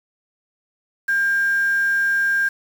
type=tone with quantisation; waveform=sine; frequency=1600 Hz; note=G6; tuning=35 cents sharp; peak=-16 dBFS; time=1.08-2.49 s; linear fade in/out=10 ms; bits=6; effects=none